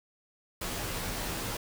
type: noise with comb filter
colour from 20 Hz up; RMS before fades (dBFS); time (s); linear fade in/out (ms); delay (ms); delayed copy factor
pink; -35; 0.61-1.57; 5; 14; -0.7
effects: none